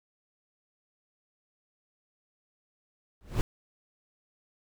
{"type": "noise with exponential growth", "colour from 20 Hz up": "brown", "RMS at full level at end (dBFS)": -22, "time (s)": [3.21, 3.41], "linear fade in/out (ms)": 0, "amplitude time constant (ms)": 43, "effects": []}